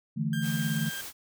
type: chord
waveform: sine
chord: D suspended second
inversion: none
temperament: equal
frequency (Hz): 146.83 / 164.81 / 220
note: D3 / E3 / A3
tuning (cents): 0 / 0 / 0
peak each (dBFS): -31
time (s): 0.16-0.9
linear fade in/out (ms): 20
type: tone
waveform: 30% pulse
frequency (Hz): 1592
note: G6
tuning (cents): +26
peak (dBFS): -33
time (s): 0.33-1.01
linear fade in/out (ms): 2
type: noise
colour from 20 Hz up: white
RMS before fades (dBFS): -40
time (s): 0.41-1.13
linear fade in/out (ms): 50
effects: none